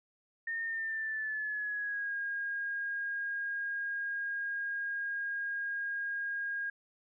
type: tone with pitch glide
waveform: sine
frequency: 1826 to 1626.8 Hz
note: A#6 to G#6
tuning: -36 to -36 cents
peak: -33 dBFS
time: 0.47-6.7 s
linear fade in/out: 5 ms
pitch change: -200 cents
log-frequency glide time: 0.64-2.15 s
effects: none